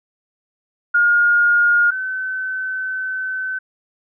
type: tone pair in turn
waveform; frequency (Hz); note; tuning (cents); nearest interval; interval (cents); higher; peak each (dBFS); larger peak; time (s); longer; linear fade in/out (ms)
sine; 1424 / 1523.2; F6 / F#6; +33 / +50; minor second; 117; second; -11 / -21; first; 0.94-1.91 / 1.91-3.59; second; 10
effects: none